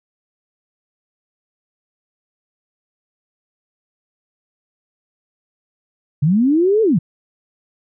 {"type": "linear two-way sweep", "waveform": "sine", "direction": "up then down", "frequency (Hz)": [134.4, 455.5, 134.4], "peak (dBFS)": -11, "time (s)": [6.22, 6.99], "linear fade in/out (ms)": 10, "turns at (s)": 6.82, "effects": []}